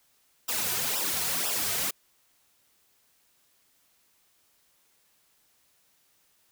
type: noise with flanger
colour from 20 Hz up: white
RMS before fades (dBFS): -29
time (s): 0.48-1.91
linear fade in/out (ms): 10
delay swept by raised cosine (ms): 0.46 to 3.66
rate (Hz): 2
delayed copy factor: -0.9
effects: white hiss -67 dBFS RMS until 6.51 s